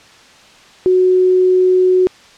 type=tone; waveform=sine; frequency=368.5 Hz; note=F#4; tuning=7 cents flat; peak=-8 dBFS; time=0.86-2.07 s; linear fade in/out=0 ms; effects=white hiss -43 dBFS RMS until 2.37 s + low-pass 5000 Hz 12 dB/octave